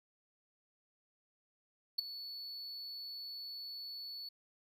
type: tone with ADSR envelope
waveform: triangle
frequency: 4435 Hz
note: C#8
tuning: in tune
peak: -26 dBFS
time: 1.98-4.29 s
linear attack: 10 ms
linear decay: 9 ms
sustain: -16 dB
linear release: 5 ms
effects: none